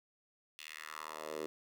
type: tone with high-pass filter sweep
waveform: 10% pulse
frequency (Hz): 77.5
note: D#2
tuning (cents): -6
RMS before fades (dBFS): -45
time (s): 0.59-1.46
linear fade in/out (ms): 0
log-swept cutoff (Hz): 2900 to 380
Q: 2.3
effects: none